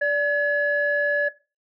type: tone pair together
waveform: sine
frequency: 582.9 / 1699 Hz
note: D5 / G#6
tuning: -13 / +39 cents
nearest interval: octave + perfect fifth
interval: 1852 cents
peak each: -22 / -20 dBFS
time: 0.01-1.29 s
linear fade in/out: 10 ms
effects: noise-tail reverb RT60 0.3 s tail -18 dB re dry + tanh soft clip ceiling -11 dBFS